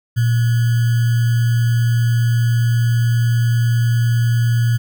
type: tone with sample-and-hold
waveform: sine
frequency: 117.4 Hz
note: A#2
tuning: 13 cents sharp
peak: -12 dBFS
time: 0.16-4.78 s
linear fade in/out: 20 ms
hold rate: 1575 Hz
effects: none